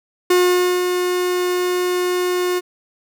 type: tone with ADSR envelope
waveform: 45% pulse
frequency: 360.2 Hz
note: F#4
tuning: 46 cents flat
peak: -11 dBFS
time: 0.3-2.61 s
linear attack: 6 ms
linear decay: 510 ms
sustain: -6 dB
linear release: 33 ms
effects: none